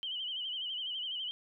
sine tone with vibrato, 3044 Hz, F#7, 48 cents sharp, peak -35 dBFS, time 0.03-1.31 s, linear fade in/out 0 ms, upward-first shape sine, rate 12 Hz, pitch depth 80 cents each way, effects none

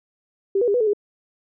sine tone with pitch steps, 392.3 / 483.8 / 405.2 / 490.7 / 434.1 / 411.7 Hz, G4 / B4 / G#4 / B4 / A4 / G#4, +1 / -36 / -43 / -11 / -23 / -15 cents, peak -16 dBFS, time 0.55-0.934 s, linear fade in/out 5 ms, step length 64 ms, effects none

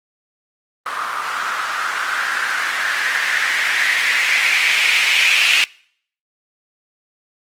violet noise with low-pass filter sweep, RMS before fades -18 dBFS, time 0.86-5.64 s, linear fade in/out 0 ms, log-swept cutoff 1200 to 2600 Hz, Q 4.2, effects noise-tail reverb RT60 0.6 s tail -25 dB re dry + Opus 24 kbps

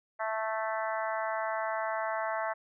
harmonic tone, 220 Hz, A3, in tune, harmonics 3 / 4 / 5 / 6 / 7 / 8 / 9, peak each -34 / -36 / -38 / -40 / -41 / -42 / -43 dBFS, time 0.19-2.54 s, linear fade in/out 20 ms, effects none

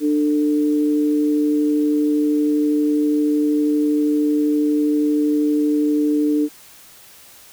sine tone pair together, 297.9 / 446.3 Hz, D4 / A4, +25 / +25 cents, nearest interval perfect fifth, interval 700 cents, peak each -15 / -24 dBFS, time 0-6.49 s, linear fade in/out 50 ms, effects white hiss -45 dBFS RMS until 7.52 s

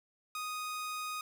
sawtooth tone, 1244.5 Hz, D#6, in tune, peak -33 dBFS, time 0.35-1.21 s, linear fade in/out 2 ms, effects none

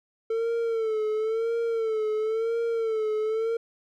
triangle tone with vibrato, 446.4 Hz, A4, 25 cents sharp, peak -22 dBFS, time 0.3-3.57 s, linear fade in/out 5 ms, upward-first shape sine, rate 0.97 Hz, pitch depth 68 cents each way, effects none

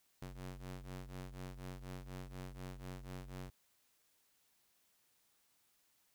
sawtooth ring-modulated tone, 92.5 Hz, F#2, in tune, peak -39 dBFS, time 0.22-3.5 s, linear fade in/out 0 ms, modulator 44.2 Hz, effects white hiss -75 dBFS RMS until 6.14 s

